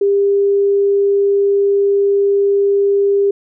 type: tone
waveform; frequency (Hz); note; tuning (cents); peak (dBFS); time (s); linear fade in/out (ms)
sine; 400; G4; +35; -10; 0.01-3.31; 5
effects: none